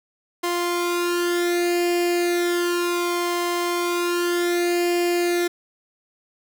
sawtooth tone with flanger, 349.2 Hz, F4, in tune, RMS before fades -22 dBFS, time 0.43-5.48 s, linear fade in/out 10 ms, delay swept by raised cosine 1.9 to 2.46 ms, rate 0.33 Hz, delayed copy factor +0.8, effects none

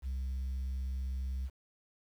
sine tone, 65.41 Hz, C2, in tune, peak -31 dBFS, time 0.02-1.5 s, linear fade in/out 50 ms, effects tanh soft clip ceiling -32 dBFS + 10-bit

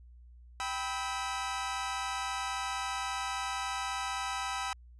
sawtooth chord, E minor, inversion first, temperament equal with one note detuned, 784 / 987.8 / 1292.1 Hz, G5 / B5 / E6, 0 / 0 / -35 cents, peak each -34 dBFS, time 0.6-4.73 s, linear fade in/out 0 ms, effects added 60 Hz sine -51 dBFS peak until 4.99 s + resampled to 22050 Hz

